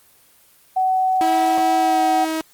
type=tone; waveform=sine; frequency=751 Hz; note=F#5; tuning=26 cents sharp; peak=-15 dBFS; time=0.76-2.25 s; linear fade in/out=10 ms
type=tone with pitch glide; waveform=sawtooth; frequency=324.4 to 318.6 Hz; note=E4 to D#4; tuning=-28 to +41 cents; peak=-17 dBFS; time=1.21-2.41 s; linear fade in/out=0 ms; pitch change=-31 cents; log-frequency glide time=1.79-2.02 s
effects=white hiss -53 dBFS RMS until 2.53 s + Opus 24 kbps